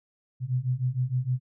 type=beating tone pair; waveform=sine; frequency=123.47 / 129.97 Hz; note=B2 / C3; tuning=0 / -11 cents; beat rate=6.5 Hz; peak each=-28 / -27 dBFS; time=0.4-1.4 s; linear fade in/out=50 ms; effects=none